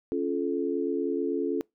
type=chord; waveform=sine; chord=Db augmented; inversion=none; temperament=just; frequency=277.2 / 346.5 / 433.1 Hz; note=Db4 / F4 / A4; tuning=0 / -14 / -27 cents; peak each=-30 dBFS; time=0.12-1.61 s; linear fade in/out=0 ms; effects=noise-tail reverb RT60 0.2 s tail -26 dB re dry